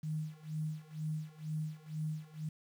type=tone with tremolo; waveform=sine; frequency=155.1 Hz; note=D#3; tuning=5 cents flat; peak=-33 dBFS; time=0.03-2.49 s; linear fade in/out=5 ms; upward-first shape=sine; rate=2.1 Hz; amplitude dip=95%; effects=10-bit